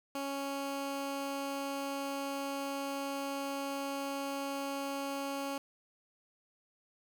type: tone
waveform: 15% pulse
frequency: 277.2 Hz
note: C#4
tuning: in tune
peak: -29 dBFS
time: 0.15-5.58 s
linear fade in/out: 2 ms
effects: none